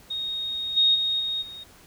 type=tone with level steps; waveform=sine; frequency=3729 Hz; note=A#7; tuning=in tune; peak=-27 / -16 / -22 / -25 / -37 dBFS; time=0.1-1.64 s; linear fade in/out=10 ms; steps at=0.76 / 0.94 / 1.19 / 1.41 s; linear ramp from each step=20 ms; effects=pink hiss -52 dBFS RMS until 1.86 s